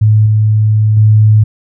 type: tone with level steps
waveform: sine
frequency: 107.5 Hz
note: A2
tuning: 40 cents flat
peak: -4 / -6 / -3 dBFS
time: 0.01-1.44 s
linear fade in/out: 10 ms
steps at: 0.26 / 0.97 s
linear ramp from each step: 2 ms
effects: none